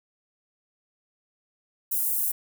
pink high-pass noise, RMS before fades -26 dBFS, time 1.91-2.32 s, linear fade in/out 10 ms, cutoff 11000 Hz, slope 24 dB/octave, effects none

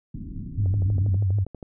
pink low-pass noise, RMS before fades -34 dBFS, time 0.14-1.17 s, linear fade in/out 5 ms, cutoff 290 Hz, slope 48 dB/octave
sine tone with vibrato, 98 Hz, G2, in tune, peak -19 dBFS, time 0.57-1.45 s, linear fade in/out 20 ms, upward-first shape sine, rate 6.6 Hz, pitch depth 100 cents each way
click train, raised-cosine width 2 ms, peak -24 dBFS, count 13, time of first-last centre 0.66-1.628 s, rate 12.4 Hz
effects none

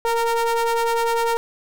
square ring-modulated tone, 230 Hz, A#3, 23 cents flat, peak -16 dBFS, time 0.05-1.37 s, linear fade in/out 0 ms, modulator 695 Hz, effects none

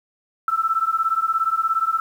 sine beating tone pair, 1316 / 1333 Hz, E6 / E6, -3 / +19 cents, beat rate 17 Hz, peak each -21 dBFS, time 0.48-2 s, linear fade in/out 2 ms, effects 8-bit

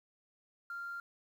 sine tone, 1391 Hz, F6, 7 cents flat, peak -38 dBFS, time 0.7-1 s, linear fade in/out 2 ms, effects tanh soft clip ceiling -36 dBFS + 11-bit

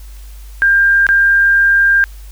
sine tone with dropouts, 1597 Hz, G6, 32 cents sharp, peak -7 dBFS, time 0.62-2.04 s, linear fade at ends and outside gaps 0 ms, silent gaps 1.067-1.089 s, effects added 50 Hz sine -30 dBFS peak until 2.31 s + white hiss -45 dBFS RMS until 2.31 s

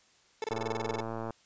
30% pulse tone bursts, 440 Hz, A4, in tune, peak -28 dBFS, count 13, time 0.42-1.005 s, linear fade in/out 2 ms, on 21 ms, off 26 ms
click train, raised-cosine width 1 ms, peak -23 dBFS, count 91, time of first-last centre 0.51-1.306 s, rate 113 Hz
effects white hiss -64 dBFS RMS until 1.45 s + resampled to 16000 Hz

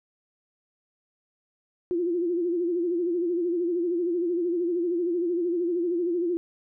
sine tone with vibrato, 346.9 Hz, F4, 12 cents flat, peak -23 dBFS, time 1.91-6.37 s, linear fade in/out 0 ms, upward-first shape sine, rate 13 Hz, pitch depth 78 cents each way, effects none

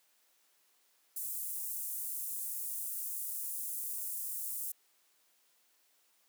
pink high-pass noise, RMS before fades -39 dBFS, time 1.16-4.72 s, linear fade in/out 5 ms, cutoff 9400 Hz, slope 24 dB/octave, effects white hiss -71 dBFS RMS until 6.28 s + high-pass 300 Hz 12 dB/octave

